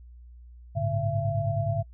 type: tone cluster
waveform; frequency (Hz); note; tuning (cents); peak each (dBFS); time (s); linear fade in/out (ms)
sine; 101.8 / 111.3 / 142.9 / 674; G#2 / A2 / D3 / E5; -34 / +20 / -47 / +38; -30; 0.75-1.83; 20
effects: noise-tail reverb RT60 0.1 s tail -26 dB re dry + added 60 Hz sine -45 dBFS peak until 1.93 s